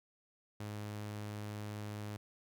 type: tone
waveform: sawtooth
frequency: 104.8 Hz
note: G#2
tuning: 16 cents sharp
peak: -37 dBFS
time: 0.6-2.17 s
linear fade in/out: 5 ms
effects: none